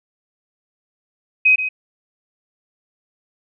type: tone with echo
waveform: sine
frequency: 2522 Hz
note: D#7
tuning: 23 cents sharp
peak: -9 dBFS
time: 1.45-1.56 s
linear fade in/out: 10 ms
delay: 130 ms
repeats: 1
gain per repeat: -10 dB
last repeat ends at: 1.69 s
effects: none